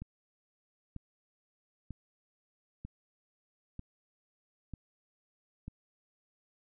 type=click train; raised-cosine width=5 ms; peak=-29 dBFS; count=7; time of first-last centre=0.02-5.68 s; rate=1.06 Hz; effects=none